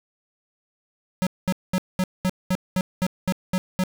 square tone bursts, 184.9 Hz, F#3, 1 cent flat, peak -20 dBFS, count 11, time 1.22-3.837 s, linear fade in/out 0 ms, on 47 ms, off 210 ms, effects 9-bit

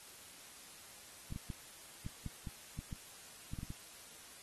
clicks, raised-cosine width 5 ms, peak -30 dBFS, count 12, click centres 1.324 / 1.361 / 1.502 / 2.064 / 2.263 / 2.472 / 2.79 / 2.928 / 3.535 / 3.588 / 3.631 / 3.704 s, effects white hiss -55 dBFS RMS until 4.42 s + AAC 32 kbps

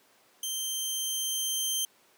15% pulse tone with level ramp, 3136 Hz, G7, in tune, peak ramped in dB -24 to -20 dBFS, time 0.43-1.85 s, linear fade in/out 2 ms, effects pink hiss -62 dBFS RMS until 2.17 s + high-pass 300 Hz 12 dB/octave

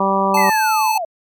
harmonic tone, 194.8 Hz, G3, 11 cents flat, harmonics 1 / 2 / 3 / 4 / 5 / 6, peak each -21 / -23 / -21 / -22 / -18 / -21 dBFS, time 0-0.5 s, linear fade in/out 5 ms
square tone, 870 Hz, A5, 20 cents flat, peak -15 dBFS, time 0.34-0.98 s, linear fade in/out 5 ms
sine linear sweep, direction down, 2093 to 622.3 Hz, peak -20 dBFS, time 0.37-1.05 s, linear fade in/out 5 ms
effects MP3 96 kbps

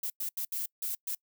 violet noise bursts at uneven times, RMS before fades -34 dBFS, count 6, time 0.03-0.1 / 0.2-0.29 / 0.37-0.45 / 0.52-0.66 / 0.82-0.95 / 1.07-1.15 s, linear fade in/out 5 ms, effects noise-tail reverb RT60 0.1 s tail -26 dB re dry

